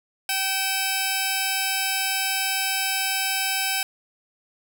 10% pulse tone pair together, 773 / 2600 Hz, G5 / E7, -24 / -24 cents, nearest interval octave + major sixth, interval 2100 cents, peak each -17 dBFS, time 0.29-3.83 s, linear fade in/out 2 ms, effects none

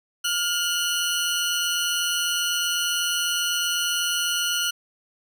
20% pulse tone pair together, 1415 / 2998 Hz, F6 / F#7, +22 / +22 cents, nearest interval octave + minor second, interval 1300 cents, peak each -20 dBFS, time 0.24-4.71 s, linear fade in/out 10 ms, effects none

